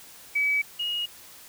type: tone pair in turn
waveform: sine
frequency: 2284 / 2878 Hz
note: D7 / F#7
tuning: -49 / -49 cents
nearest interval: major third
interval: 400 cents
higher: second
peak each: -21 / -26 dBFS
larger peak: first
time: 0.35-0.62 / 0.79-1.06 s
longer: neither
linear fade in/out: 10 ms
effects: white hiss -48 dBFS RMS until 1.48 s